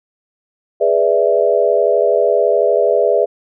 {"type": "chord", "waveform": "sine", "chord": "E dominant seventh", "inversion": "first", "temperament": "equal", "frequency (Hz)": [415.3, 493.9, 587.3, 659.3], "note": ["G#4", "B4", "D5", "E5"], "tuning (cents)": [0, 0, 0, 0], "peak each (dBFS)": -16, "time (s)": [0.8, 3.26], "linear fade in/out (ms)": 20, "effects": []}